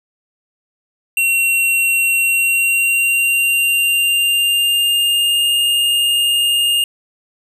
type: tone with pitch glide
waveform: square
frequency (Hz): 2736 to 2828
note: F7 to F7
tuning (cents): -36 to +21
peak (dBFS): -13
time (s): 1.17-6.84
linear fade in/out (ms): 2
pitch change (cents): +57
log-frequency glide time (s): 2.2-5.5
effects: 9-bit